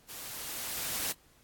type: noise with level ramp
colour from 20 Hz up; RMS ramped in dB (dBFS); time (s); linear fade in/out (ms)
white; -44 to -32; 0.08-1.13; 20
effects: pink hiss -63 dBFS RMS until 1.43 s + AAC 64 kbps